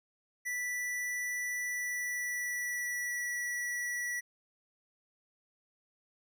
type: tone with pitch glide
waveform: square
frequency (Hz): 1969 to 1945.3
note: B6 to B6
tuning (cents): -6 to -27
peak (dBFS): -34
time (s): 0.45-4.21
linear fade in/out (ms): 20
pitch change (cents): -21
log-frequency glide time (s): 1.64-3.32
effects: none